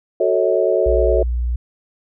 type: chord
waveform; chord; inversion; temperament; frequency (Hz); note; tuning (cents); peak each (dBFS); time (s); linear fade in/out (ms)
sine; F# minor seventh; none; equal with one note detuned; 370 / 440 / 554.4 / 643.8; F#4 / A4 / C#5 / E5; 0 / 0 / 0 / -41; -19; 0.2-1.23; 5
type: tone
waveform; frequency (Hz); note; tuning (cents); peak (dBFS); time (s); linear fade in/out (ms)
sine; 60; B1; -49; -17; 0.86-1.56; 5
effects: none